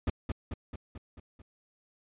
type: noise with echo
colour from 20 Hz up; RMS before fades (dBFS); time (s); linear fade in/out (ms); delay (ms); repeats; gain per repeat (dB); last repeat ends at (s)
brown; -27; 0.07-0.1; 5; 220; 6; -4; 1.42
effects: resampled to 8000 Hz